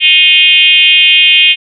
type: tone with frequency modulation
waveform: sine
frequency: 2825 Hz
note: F7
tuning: 19 cents sharp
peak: -3 dBFS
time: 0-1.56 s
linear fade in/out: 50 ms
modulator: 327 Hz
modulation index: 1.6
effects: none